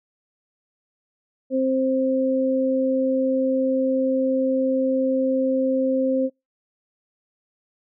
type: tone pair together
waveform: sine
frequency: 262.9 / 525.8 Hz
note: C4 / C5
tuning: +8 / +8 cents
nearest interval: octave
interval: 1200 cents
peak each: -21 dBFS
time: 1.5-6.3 s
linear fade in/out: 50 ms
effects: noise-tail reverb RT60 0.2 s tail -26 dB re dry